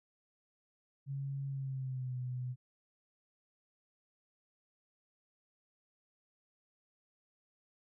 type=tone with pitch glide; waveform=sine; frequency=137.9 to 125.73 Hz; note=C#3 to B2; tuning=-9 to +31 cents; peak=-36 dBFS; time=1.06-2.56 s; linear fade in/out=50 ms; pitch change=-160 cents; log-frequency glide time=1.47-2.17 s; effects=none